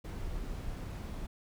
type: noise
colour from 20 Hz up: brown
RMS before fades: -39 dBFS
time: 0.04-1.27 s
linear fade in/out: 10 ms
effects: none